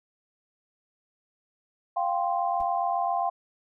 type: chord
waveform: sine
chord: F suspended second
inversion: none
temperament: just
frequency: 698.5 / 785.8 / 1047.7 Hz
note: F5 / G5 / C6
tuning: 0 / +4 / +2 cents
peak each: -27 / -28 / -31 dBFS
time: 1.96-3.3 s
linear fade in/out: 10 ms
type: noise with exponential decay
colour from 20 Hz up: brown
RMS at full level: -39 dBFS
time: 2.6-2.68 s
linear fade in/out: 2 ms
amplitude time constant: 17 ms
effects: none